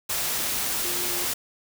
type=tone in noise; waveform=sine; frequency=352.7 Hz; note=F4; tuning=17 cents sharp; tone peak=-36 dBFS; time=0.84-1.25 s; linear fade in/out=10 ms; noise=white; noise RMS=-27 dBFS; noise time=0.09-1.34 s; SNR=-12 dB; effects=none